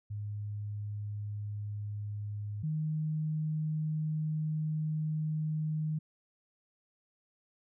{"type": "tone pair in turn", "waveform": "sine", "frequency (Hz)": [103.83, 155.03], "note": ["G#2", "D#3"], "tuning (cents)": [0, -6], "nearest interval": "perfect fifth", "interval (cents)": 694, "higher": "second", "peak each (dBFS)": [-35, -30], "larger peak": "second", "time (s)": [[0.1, 2.63], [2.63, 5.99]], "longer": "second", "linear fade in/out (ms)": 10, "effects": []}